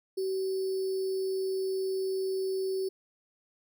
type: tone with sample-and-hold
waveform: sine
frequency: 381.2 Hz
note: G4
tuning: 48 cents flat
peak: -28 dBFS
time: 0.17-2.89 s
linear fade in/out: 10 ms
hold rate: 4900 Hz
effects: none